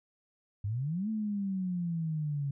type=exponential two-way sweep; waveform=sine; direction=up then down; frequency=96 to 221.7 to 138.3 Hz; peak=-30 dBFS; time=0.64-2.51 s; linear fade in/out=5 ms; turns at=1.09 s; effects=none